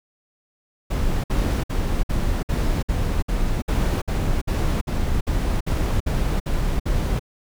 brown noise bursts, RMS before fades -21 dBFS, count 16, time 0.9-7.195 s, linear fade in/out 10 ms, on 340 ms, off 57 ms, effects none

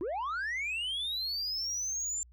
sine linear sweep, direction up, 311.4 to 7310 Hz, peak -29 dBFS, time 0.01-2.23 s, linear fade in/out 0 ms, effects tanh soft clip ceiling -31 dBFS + added 60 Hz sine -54 dBFS peak until 2.32 s

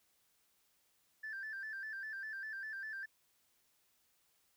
sine tone with vibrato, 1661.2 Hz, G#6, in tune, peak -40 dBFS, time 1.23-3.06 s, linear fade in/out 10 ms, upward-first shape square, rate 5 Hz, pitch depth 88 cents each way, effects tanh soft clip ceiling -38 dBFS + white hiss -75 dBFS RMS until 4.56 s

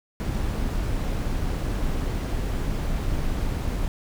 brown noise with amplitude modulation, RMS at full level -24 dBFS, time 0.2-3.88 s, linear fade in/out 0 ms, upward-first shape sine, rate 238 Hz, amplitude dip 35%, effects none

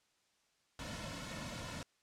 pink noise with comb filter, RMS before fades -44 dBFS, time 0.79-1.83 s, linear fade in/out 2 ms, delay 2.5 ms, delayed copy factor -0.75, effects white hiss -75 dBFS RMS until 2.02 s + low-pass 7000 Hz 12 dB/octave

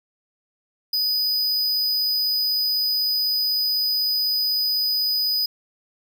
square tone, 4978 Hz, D#8, in tune, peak -20 dBFS, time 0.93-5.46 s, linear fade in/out 5 ms, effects none

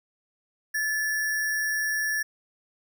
sine tone with sample-and-hold, 1735 Hz, A6, 25 cents flat, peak -24 dBFS, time 0.74-2.23 s, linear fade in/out 10 ms, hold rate 7350 Hz, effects none

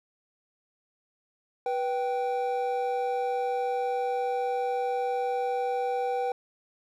triangle tone pair together, 490.3 / 778.3 Hz, B4 / G5, -13 / -13 cents, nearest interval minor sixth, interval 800 cents, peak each -27 dBFS, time 1.66-6.32 s, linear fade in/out 2 ms, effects none

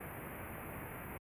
pink band-stop noise, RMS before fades -45 dBFS, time 0-1.18 s, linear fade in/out 10 ms, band 2500 to 11000 Hz, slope 48 dB/octave, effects high-pass 60 Hz 12 dB/octave + resampled to 32000 Hz

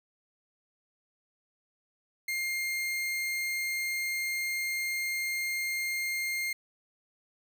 40% pulse tone, 2117 Hz, C7, 20 cents sharp, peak -29 dBFS, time 2.28-6.53 s, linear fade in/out 5 ms, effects none

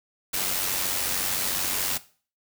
white noise with amplitude modulation, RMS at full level -25 dBFS, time 0.33-1.98 s, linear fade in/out 10 ms, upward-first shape sine, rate 93.6 Hz, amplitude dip 45%, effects noise-tail reverb RT60 0.4 s tail -17 dB re dry

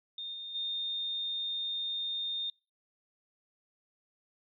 sine tone with level steps, 3648 Hz, A#7, 38 cents flat, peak -37 / -39 / -32 dBFS, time 0.18-2.5 s, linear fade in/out 2 ms, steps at 0.33 / 0.54 s, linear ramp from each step 20 ms, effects noise-tail reverb RT60 0.3 s tail -25 dB re dry

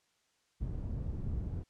white low-pass noise, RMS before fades -37 dBFS, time 0.6-1.64 s, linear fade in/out 20 ms, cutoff 100 Hz, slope 12 dB/octave, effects white hiss -74 dBFS RMS until 1.69 s + low-pass 7000 Hz 12 dB/octave

